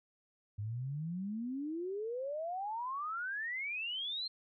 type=exponential sweep; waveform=sine; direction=up; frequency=100 to 4230 Hz; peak=-36 dBFS; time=0.58-4.28 s; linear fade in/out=10 ms; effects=none